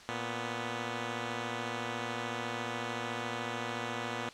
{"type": "tone pair together", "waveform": "5% pulse", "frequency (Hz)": [116.57, 247], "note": ["A#2", "B3"], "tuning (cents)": [0, 0], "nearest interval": "octave + minor second", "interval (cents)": 1300, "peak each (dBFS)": -26, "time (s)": [0.09, 4.29], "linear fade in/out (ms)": 0, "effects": ["white hiss -52 dBFS RMS until 4.33 s", "low-pass 5000 Hz 12 dB/octave"]}